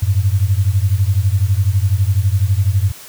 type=beating tone pair; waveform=sine; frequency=92.5 / 104.5 Hz; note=F#2 / G#2; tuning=0 / +11 cents; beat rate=12 Hz; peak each=-14 / -15 dBFS; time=0.02-2.92 s; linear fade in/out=10 ms; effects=white hiss -37 dBFS RMS until 3.08 s